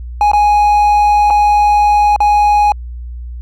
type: tone with dropouts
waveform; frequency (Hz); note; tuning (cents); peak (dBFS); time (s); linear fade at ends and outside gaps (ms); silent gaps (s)
triangle; 830.6; G#5; 0; -5; 0.21-2.72; 1; 0.316-0.333 / 1.302-1.306 / 2.162-2.204
effects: added 60 Hz sine -23 dBFS peak until 3.41 s